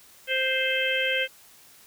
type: harmonic tone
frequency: 523.3 Hz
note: C5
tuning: in tune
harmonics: 1 / 3 / 4 / 5 / 6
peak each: -29 / -29 / -29 / -29 / -29 dBFS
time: 0.27-1.28 s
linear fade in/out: 50 ms
effects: white hiss -53 dBFS RMS until 1.86 s